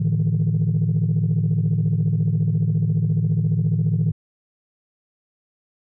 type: chord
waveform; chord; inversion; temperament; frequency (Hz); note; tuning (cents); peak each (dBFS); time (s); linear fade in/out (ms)
sine; A suspended fourth; none; equal with one note detuned; 110 / 150.35 / 164.81; A2 / D3 / E3; 0 / +41 / 0; -20; 0-4.12; 10
effects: tanh soft clip ceiling -12 dBFS